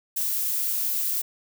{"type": "noise", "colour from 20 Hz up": "violet", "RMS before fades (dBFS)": -26, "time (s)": [0.16, 1.22], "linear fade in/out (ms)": 10, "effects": []}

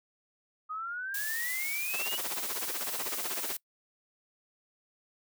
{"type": "exponential sweep", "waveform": "sine", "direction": "up", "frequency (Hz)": [1236, 2960], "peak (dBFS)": -34, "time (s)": [0.69, 2.18], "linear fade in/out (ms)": 20}
{"type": "noise", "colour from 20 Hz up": "blue", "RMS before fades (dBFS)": -36, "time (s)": [1.14, 3.57], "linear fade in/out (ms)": 5}
{"type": "noise with tremolo", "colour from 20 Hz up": "pink", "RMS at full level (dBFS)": -34, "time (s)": [1.93, 3.55], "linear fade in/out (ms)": 10, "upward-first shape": "sine", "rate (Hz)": 16, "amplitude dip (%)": 95}
{"effects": ["noise-tail reverb RT60 0.1 s tail -23 dB re dry", "high-pass 400 Hz 12 dB/octave"]}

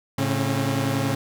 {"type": "tone cluster", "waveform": "sawtooth", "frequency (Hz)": [109.9, 140.2, 269.6], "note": ["A2", "C#3", "C#4"], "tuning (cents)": [-2, 20, -48], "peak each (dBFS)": -22, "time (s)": [0.18, 1.15], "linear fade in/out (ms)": 5, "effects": []}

